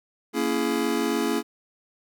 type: chord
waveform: square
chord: A# half-diminished seventh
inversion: none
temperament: just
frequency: 233.1 / 279.7 / 335.6 / 419.5 Hz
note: A#3 / C#4 / E4 / G#4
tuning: 0 / +16 / +31 / +17 cents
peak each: -29 dBFS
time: 0.33-1.43 s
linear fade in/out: 50 ms
effects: none